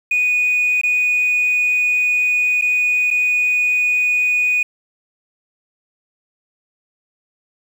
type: tone with dropouts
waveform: sine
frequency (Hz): 2474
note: D#7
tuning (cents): -10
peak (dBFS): -12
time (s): 0.11-4.63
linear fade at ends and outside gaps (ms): 5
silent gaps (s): 0.814-0.834 / 2.613-2.621 / 3.105-3.11
effects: tanh soft clip ceiling -11 dBFS + 7-bit